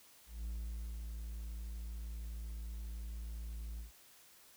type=tone with ADSR envelope; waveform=triangle; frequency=56.2 Hz; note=A1; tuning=37 cents sharp; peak=-36 dBFS; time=0.26-3.92 s; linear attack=190 ms; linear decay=540 ms; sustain=-3 dB; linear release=130 ms; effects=white hiss -62 dBFS RMS until 4.56 s